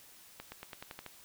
accelerating click train, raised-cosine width 0.3 ms, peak -27 dBFS, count 8, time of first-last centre 0.4-1.063 s, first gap 120 ms, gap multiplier 0.92, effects white hiss -57 dBFS RMS until 1.24 s

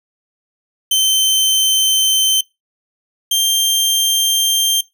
sawtooth tone pair in turn, 3094 / 3170 Hz, G7 / G7, -23 / +19 cents, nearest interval unison, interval 42 cents, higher second, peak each -8 / -9 dBFS, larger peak first, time 0.91-2.41 / 3.31-4.81 s, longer neither, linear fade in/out 5 ms, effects noise-tail reverb RT60 0.2 s tail -21 dB re dry

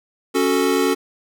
square chord, F# minor, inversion second, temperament equal, 277.2 / 370 / 440 Hz, C#4 / F#4 / A4, 0 / 0 / 0 cents, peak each -21 dBFS, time 0.34-0.95 s, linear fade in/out 20 ms, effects none

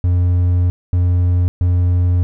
triangle tone bursts at uneven times, 88.8 Hz, F2, 29 cents sharp, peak -9 dBFS, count 3, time 0.04-0.7 / 0.93-1.48 / 1.61-2.23 s, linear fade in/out 0 ms, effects none

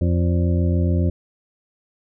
harmonic tone with a mistuned harmonic, 87.31 Hz, F2, in tune, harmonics 1 / 2 / 3 / 4 / 6 / 7, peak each -17 / -23 / -27 / -29 / -33 / -34 dBFS, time 0.01-1.1 s, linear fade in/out 5 ms, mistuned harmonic 7, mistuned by -62 cents, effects none

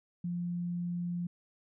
sine tone, 174.61 Hz, F3, in tune, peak -32 dBFS, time 0.24-1.27 s, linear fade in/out 5 ms, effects none

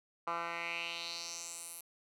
10% pulse tone with band-pass filter sweep, 169.3 Hz, E3, 46 cents sharp, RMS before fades -41 dBFS, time 0.27-1.81 s, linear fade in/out 5 ms, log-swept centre 1200 to 12000 Hz, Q 3.2, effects none

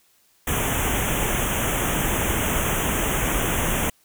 pink band-stop noise, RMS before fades -23 dBFS, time 0.47-3.9 s, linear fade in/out 5 ms, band 3400 to 6000 Hz, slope 96 dB/octave, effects white hiss -61 dBFS RMS until 4.04 s

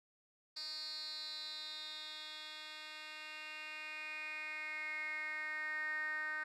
10% pulse tone with band-pass filter sweep, 307.9 Hz, D#4, 18 cents flat, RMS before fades -44 dBFS, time 0.56-6.44 s, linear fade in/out 10 ms, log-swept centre 4600 to 1700 Hz, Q 8, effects none

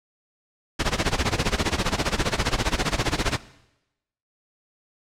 pink noise with tremolo, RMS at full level -20 dBFS, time 0.79-3.38 s, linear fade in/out 10 ms, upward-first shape sine, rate 15 Hz, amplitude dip 90%, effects noise-tail reverb RT60 0.9 s tail -18 dB re dry + low-pass 6000 Hz 12 dB/octave

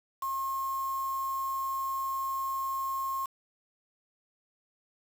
sine tone with quantisation, 1074 Hz, C6, 45 cents sharp, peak -30 dBFS, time 0.22-3.26 s, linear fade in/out 5 ms, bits 7, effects none

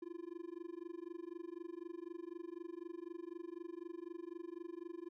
triangle tone with amplitude modulation, 342.9 Hz, F4, 32 cents flat, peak -39 dBFS, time 0.02-5.09 s, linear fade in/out 5 ms, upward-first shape sine, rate 24 Hz, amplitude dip 100%, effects none

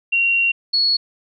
sine tone pair in turn, 2751 / 4367 Hz, F7 / C#8, -27 / -27 cents, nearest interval minor sixth, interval 800 cents, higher second, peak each -14 dBFS, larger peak neither, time 0.12-0.52 / 0.73-0.97 s, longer first, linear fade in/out 10 ms, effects none

